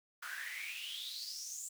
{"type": "noise with high-pass filter sweep", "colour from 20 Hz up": "pink", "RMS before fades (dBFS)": -44, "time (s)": [0.22, 1.69], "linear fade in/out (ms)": 10, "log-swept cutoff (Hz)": [1400, 7700], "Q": 9.5, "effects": []}